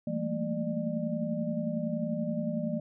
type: tone cluster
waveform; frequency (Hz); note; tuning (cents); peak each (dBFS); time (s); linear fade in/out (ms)
sine; 167.6 / 197.6 / 217.5 / 228.7 / 598; E3 / G3 / A3 / A#3 / D5; +29 / +14 / -20 / -33 / +31; -35 / -39 / -37 / -33 / -36; 0.07-2.8; 5
effects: none